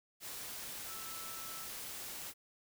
sine tone in noise, 1318.5 Hz, E6, in tune, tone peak -51 dBFS, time 0.85-1.69 s, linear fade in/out 50 ms, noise white, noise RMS -45 dBFS, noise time 0.2-2.34 s, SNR -9 dB, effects none

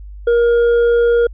triangle tone with hard clipping, 472 Hz, A#4, 22 cents sharp, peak -11 dBFS, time 0.27-1.27 s, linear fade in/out 5 ms, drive 8 dB, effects added 50 Hz sine -30 dBFS peak until 1.33 s + resampled to 8000 Hz

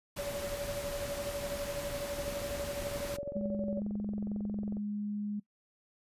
pink noise, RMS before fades -41 dBFS, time 0.16-3.17 s, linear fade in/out 10 ms
sine tone with tremolo, 571 Hz, D5, 49 cents flat, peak -33 dBFS, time 0.18-3.8 s, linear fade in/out 10 ms, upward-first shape sine, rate 12 Hz, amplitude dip 65%
click train, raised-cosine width 2 ms, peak -30 dBFS, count 58, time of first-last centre 2.19-4.769 s, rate 22.1 Hz
sine tone, 207 Hz, G#3, 5 cents flat, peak -33 dBFS, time 3.35-5.4 s, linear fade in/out 10 ms
effects noise-tail reverb RT60 0.1 s tail -21 dB re dry + resampled to 32000 Hz

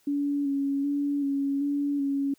sine tone with vibrato, 281.8 Hz, C#4, 29 cents sharp, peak -24 dBFS, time 0.07-2.34 s, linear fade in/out 5 ms, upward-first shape square, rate 1.3 Hz, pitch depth 23 cents each way, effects white hiss -65 dBFS RMS until 2.38 s

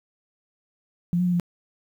sine tone with pitch steps, 174 / 179.9 / 177.7 / 174.2 Hz, F3 / F#3 / F3 / F3, -6 / -48 / +30 / -4 cents, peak -19 dBFS, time 1.13-1.398 s, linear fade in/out 0 ms, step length 67 ms, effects 9-bit

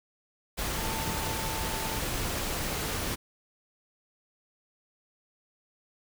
sine tone in noise, 889 Hz, A5, 18 cents sharp, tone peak -38 dBFS, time 0.77-2 s, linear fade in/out 20 ms, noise pink, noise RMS -32 dBFS, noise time 0.57-3.16 s, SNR -9 dB, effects none

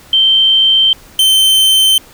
sine / 45% pulse tone pair in turn, 3123 / 3098 Hz, G7 / G7, -7 / -21 cents, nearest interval unison, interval 14 cents, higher first, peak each -6 dBFS, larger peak neither, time 0.13-0.93 / 1.19-1.98 s, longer first, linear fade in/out 2 ms, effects pink hiss -40 dBFS RMS until 2.13 s

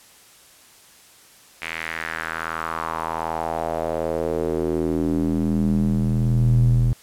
square tone with band-pass filter sweep, 40.68 Hz, E1, 22 cents flat, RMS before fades -22 dBFS, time 1.62-6.93 s, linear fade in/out 0 ms, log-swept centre 2300 to 100 Hz, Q 3.3, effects white hiss -50 dBFS RMS until 7.02 s + low-pass 12000 Hz 12 dB/octave

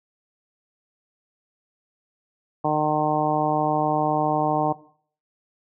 harmonic tone, 152.2 Hz, D#3, 38 cents flat, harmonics 1 / 2 / 3 / 4 / 5 / 6 / 7, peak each -29 / -27 / -29 / -27 / -24 / -27 / -30 dBFS, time 2.64-4.73 s, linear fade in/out 10 ms, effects noise-tail reverb RT60 0.5 s tail -17 dB re dry

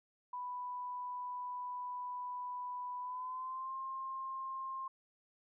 sine tone with pitch glide, 990 to 1061.1 Hz, B5 to C6, +4 to +24 cents, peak -39 dBFS, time 0.33-4.88 s, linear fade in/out 5 ms, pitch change +120 cents, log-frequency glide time 3-3.75 s, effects none

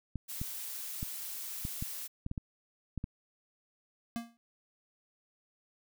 clicks, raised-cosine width 5 ms, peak -24 dBFS, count 10, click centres 0.157 / 0.415 / 1.029 / 1.651 / 1.825 / 2.264 / 2.314 / 2.378 / 2.977 / 3.041 s
blue noise, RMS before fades -41 dBFS, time 0.28-2.08 s, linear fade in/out 20 ms
square tone with exponential decay, 233.1 Hz, A#3, in tune, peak -32 dBFS, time 4.16-4.37 s, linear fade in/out 0 ms, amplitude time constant 44 ms
effects none

